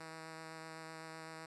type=tone with vibrato; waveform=5% pulse; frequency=160.5 Hz; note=E3; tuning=46 cents flat; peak=-36 dBFS; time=0-1.46 s; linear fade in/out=5 ms; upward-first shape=sine; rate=7.9 Hz; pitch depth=10 cents each way; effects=resampled to 24000 Hz + 13-bit